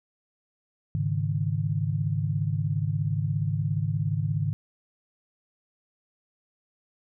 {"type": "chord", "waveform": "sine", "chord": "Ab suspended fourth", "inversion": "none", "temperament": "equal", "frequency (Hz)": [103.83, 138.59, 155.56], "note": ["Ab2", "Db3", "Eb3"], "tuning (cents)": [0, 0, 0], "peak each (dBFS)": [-28, -29, -28], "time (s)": [0.95, 4.53], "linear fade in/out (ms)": 0, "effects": []}